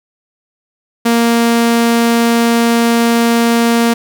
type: tone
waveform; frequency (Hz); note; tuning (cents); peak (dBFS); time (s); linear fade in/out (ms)
sawtooth; 233.1; A#3; 0; -5; 1.05-3.94; 10
effects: none